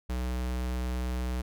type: tone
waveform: square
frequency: 62.2 Hz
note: B1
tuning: 13 cents sharp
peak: -30 dBFS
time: 0.09-1.42 s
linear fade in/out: 10 ms
effects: none